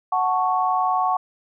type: chord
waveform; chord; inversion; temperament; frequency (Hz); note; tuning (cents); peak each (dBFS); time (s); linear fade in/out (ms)
sine; F# minor; none; equal; 740 / 880 / 1108.7; F#5 / A5 / C#6; 0 / 0 / 0; -21 / -25 / -22; 0.12-1.17; 5
effects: none

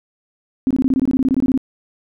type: tone bursts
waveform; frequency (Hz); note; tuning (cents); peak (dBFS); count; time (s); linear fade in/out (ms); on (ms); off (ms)
sine; 262.8; C4; +8; -12; 16; 0.67-1.576; 0; 36; 22
effects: none

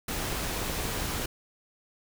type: noise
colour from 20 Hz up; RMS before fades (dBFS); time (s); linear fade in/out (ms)
pink; -32; 0.08-1.26; 5
type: clicks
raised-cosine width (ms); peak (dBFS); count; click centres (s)
2; -22; 5; 0.327 / 0.616 / 0.698 / 0.853 / 1.198
effects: none

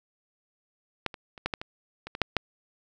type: clicks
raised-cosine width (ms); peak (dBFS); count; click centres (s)
0.3; -11 / -24 / -28 / -11 / -13 / -20 / -22 / -19 / -6 / -7; 10; 1.063 / 1.142 / 1.378 / 1.46 / 1.538 / 1.615 / 2.07 / 2.151 / 2.217 / 2.367
effects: none

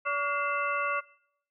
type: tone cluster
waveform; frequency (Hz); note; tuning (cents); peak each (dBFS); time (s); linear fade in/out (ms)
sine; 574 / 1138 / 1425 / 2069 / 2661; D5 / C#6 / F6 / C7 / E7; -40 / +45 / +34 / -20 / +16; -35 / -30 / -32 / -36 / -36; 0.05-1.01; 20
effects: noise-tail reverb RT60 0.7 s tail -22 dB re dry

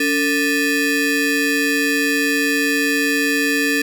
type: ring-modulated tone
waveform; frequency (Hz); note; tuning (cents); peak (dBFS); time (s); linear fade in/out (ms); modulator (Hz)
30% pulse; 735; F#5; -12; -10; 0-3.82; 5; 1020
effects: none

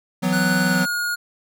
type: chord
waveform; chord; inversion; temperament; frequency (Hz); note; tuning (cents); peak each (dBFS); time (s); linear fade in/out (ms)
square; E suspended second; none; equal with one note detuned; 164.81 / 185 / 249.7; E3 / F#3 / B3; 0 / 0 / +19; -26 / -21 / -25; 0.22-0.86; 20
type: tone with pitch glide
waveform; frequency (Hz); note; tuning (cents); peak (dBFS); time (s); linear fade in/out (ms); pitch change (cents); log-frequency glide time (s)
square; 1480 to 1434.5; F#6 to F6; 0 to +46; -22; 0.32-1.16; 20; -54; 0.68-0.87
effects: none

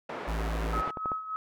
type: band-pass noise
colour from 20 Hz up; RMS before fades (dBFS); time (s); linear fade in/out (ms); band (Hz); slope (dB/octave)
pink; -38; 0.09-0.91; 5; 330 to 1600; 12
type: tone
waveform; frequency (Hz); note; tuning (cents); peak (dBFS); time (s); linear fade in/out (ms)
square; 55; A1; 0; -30; 0.27-0.82; 20
type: tone with tremolo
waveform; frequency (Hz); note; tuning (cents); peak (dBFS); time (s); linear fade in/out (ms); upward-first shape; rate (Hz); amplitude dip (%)
sine; 1281; E6; -50; -28; 0.73-1.36; 0; sine; 3.4; 70
type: clicks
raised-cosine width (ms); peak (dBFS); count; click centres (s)
1; -21; 5; 0.777 / 0.876 / 0.972 / 1.058 / 1.118
effects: none

